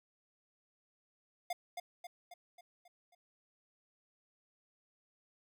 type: tone with echo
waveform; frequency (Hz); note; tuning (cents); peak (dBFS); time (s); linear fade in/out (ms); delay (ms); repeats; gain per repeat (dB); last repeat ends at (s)
square; 707; F5; +21; -35; 1.5-1.53; 5; 270; 6; -5; 3.15
effects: none